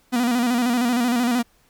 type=tone with vibrato; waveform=45% pulse; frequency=242.7 Hz; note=B3; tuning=30 cents flat; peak=-18 dBFS; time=0.12-1.43 s; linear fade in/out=20 ms; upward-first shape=square; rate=13 Hz; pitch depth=57 cents each way; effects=pink hiss -60 dBFS RMS until 1.69 s